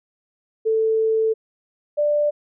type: tone pair in turn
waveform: sine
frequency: 442.6 / 590.8 Hz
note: A4 / D5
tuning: +10 / +10 cents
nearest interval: perfect fourth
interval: 500 cents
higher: second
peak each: -16 dBFS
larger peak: neither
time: 0.65-1.34 / 1.97-2.31 s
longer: first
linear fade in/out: 20 ms
effects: none